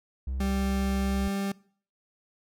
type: tone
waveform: triangle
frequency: 65.41 Hz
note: C2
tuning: in tune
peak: -27 dBFS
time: 0.27-1.28 s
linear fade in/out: 5 ms
type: tone with pitch glide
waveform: 40% pulse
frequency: 196 to 197.36 Hz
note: G3 to G3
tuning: 0 to +12 cents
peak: -27 dBFS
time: 0.4-1.52 s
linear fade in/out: 5 ms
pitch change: +12 cents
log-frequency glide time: 0.97-1.38 s
effects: noise-tail reverb RT60 0.5 s tail -22 dB re dry